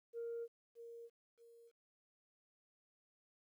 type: tone with echo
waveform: sine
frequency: 466.2 Hz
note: A#4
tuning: in tune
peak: -40 dBFS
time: 0.13-0.48 s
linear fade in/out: 50 ms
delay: 620 ms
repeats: 2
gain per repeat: -10 dB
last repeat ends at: 1.72 s
effects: tanh soft clip ceiling -38 dBFS + 13-bit